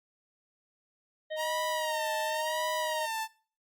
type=harmonic tone; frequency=622 Hz; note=D#5; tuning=1 cent flat; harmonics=1 / 3 / 5 / 6; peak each=-33 / -43 / -47 / -49 dBFS; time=1.3-3.07 s; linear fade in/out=20 ms
type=tone with vibrato; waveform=sawtooth; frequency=932.3 Hz; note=A#5; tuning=in tune; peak=-28 dBFS; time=1.36-3.28 s; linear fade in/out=50 ms; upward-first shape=sine; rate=0.93 Hz; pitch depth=93 cents each way
effects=noise-tail reverb RT60 0.4 s tail -20 dB re dry + Opus 48 kbps